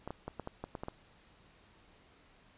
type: clicks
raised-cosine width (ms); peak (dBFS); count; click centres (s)
1; -25; 9; 0.076 / 0.106 / 0.28 / 0.397 / 0.474 / 0.64 / 0.752 / 0.835 / 0.884
effects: pink hiss -63 dBFS RMS until 2.57 s + resampled to 8000 Hz